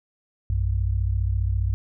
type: tone pair together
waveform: sine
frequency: 60.1 / 94.96 Hz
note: B1 / F#2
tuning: -46 / +45 cents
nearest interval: minor sixth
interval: 791 cents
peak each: -23 dBFS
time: 0.5-1.74 s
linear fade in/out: 0 ms
effects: none